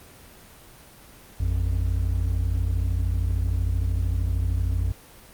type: tone pair together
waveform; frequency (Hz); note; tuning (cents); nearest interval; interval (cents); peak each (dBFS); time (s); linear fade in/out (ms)
triangle; 56.19 / 89.2; A1 / F2; +37 / +37; minor sixth; 800; -22; 1.4-4.92; 5
effects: pink hiss -48 dBFS RMS until 5.33 s + Opus 24 kbps